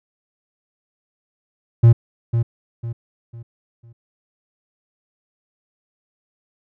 triangle tone with echo, 116.54 Hz, A#2, in tune, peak -4 dBFS, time 1.83-1.93 s, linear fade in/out 10 ms, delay 500 ms, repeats 4, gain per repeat -9 dB, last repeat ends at 3.93 s, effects none

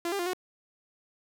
sawtooth tone with pitch steps, 342.3 / 399.1 / 349.3 / 366.2 Hz, F4 / G4 / F4 / F#4, -35 / +31 / 0 / -18 cents, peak -25 dBFS, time 0.05-0.334 s, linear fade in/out 2 ms, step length 71 ms, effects none

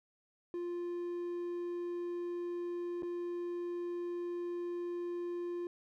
triangle tone with dropouts, 349.2 Hz, F4, in tune, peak -34 dBFS, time 0.54-5.67 s, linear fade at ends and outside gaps 1 ms, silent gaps 3.023-3.031 s, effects none

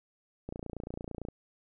click train, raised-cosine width 2 ms, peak -25 dBFS, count 24, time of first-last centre 0.49-1.286 s, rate 28.9 Hz, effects none

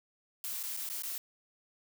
blue noise with dropouts, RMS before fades -38 dBFS, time 0.44-1.18 s, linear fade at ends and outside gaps 1 ms, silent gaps 0.63-0.635 / 0.766-0.772 / 0.89-0.899 / 1.022-1.034 s, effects none

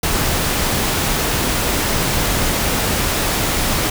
pink noise, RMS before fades -18 dBFS, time 0.03-3.9 s, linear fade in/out 5 ms, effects none

